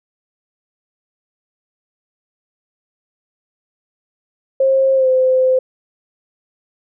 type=tone with pitch glide; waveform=sine; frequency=534 to 516.4 Hz; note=C5 to C5; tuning=+35 to -23 cents; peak=-10 dBFS; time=4.6-5.59 s; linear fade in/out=5 ms; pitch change=-58 cents; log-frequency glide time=4.95-5.08 s; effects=none